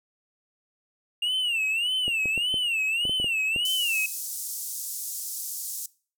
triangle tone with vibrato, 2794 Hz, F7, in tune, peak -22 dBFS, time 1.22-4.06 s, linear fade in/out 5 ms, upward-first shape sine, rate 1.7 Hz, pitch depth 160 cents each way
clicks, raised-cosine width 2 ms, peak -22 dBFS, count 9, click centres 2.08 / 2.257 / 2.377 / 2.542 / 3.053 / 3.095 / 3.2 / 3.244 / 3.562 s
white band-pass noise, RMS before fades -34 dBFS, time 3.65-5.86 s, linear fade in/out 2 ms, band 5800 to 15000 Hz, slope 24 dB/octave
effects noise-tail reverb RT60 0.4 s tail -21 dB re dry

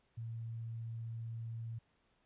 sine tone, 114.4 Hz, A#2, 32 cents flat, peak -40 dBFS, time 0.17-1.79 s, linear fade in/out 10 ms, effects pink hiss -75 dBFS RMS until 2.25 s + resampled to 8000 Hz

